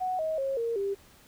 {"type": "tone with pitch steps", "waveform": "sine", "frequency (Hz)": [740, 633.1, 541.7, 463.5, 396.6], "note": ["F#5", "D#5", "C#5", "A#4", "G4"], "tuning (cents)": [0, 30, -40, -10, 20], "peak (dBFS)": -27, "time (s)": [0, 0.95], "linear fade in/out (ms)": 20, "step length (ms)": 190, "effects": ["pink hiss -57 dBFS RMS until 1.27 s"]}